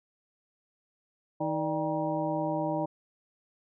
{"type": "harmonic tone with a mistuned harmonic", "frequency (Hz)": 158.1, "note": "D#3", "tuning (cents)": 28, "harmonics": [1, 2, 3, 4, 5, 6], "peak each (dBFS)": [-36, -32, -44, -32, -36, -36], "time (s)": [1.4, 2.86], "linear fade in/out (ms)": 10, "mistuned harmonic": 4, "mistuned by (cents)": -110, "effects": []}